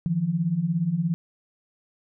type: beating tone pair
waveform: sine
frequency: 155.56 / 172.56 Hz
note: D#3 / F3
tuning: 0 / -20 cents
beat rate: 17 Hz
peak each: -27 / -23 dBFS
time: 0.06-1.14 s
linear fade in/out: 0 ms
effects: none